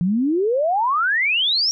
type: exponential sweep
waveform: sine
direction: up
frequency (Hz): 167.7 to 5700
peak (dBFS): -16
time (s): 0.01-1.71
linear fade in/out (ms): 0
effects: none